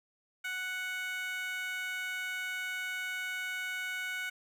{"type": "tone with high-pass filter", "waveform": "15% pulse", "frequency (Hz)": 740, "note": "F#5", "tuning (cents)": 0, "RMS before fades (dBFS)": -37, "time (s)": [0.44, 4.3], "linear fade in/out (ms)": 10, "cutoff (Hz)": 1700, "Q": 3.6, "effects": []}